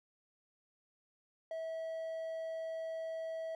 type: tone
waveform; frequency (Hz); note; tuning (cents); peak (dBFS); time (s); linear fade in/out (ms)
triangle; 649; E5; -27; -36; 1.51-3.55; 2
effects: none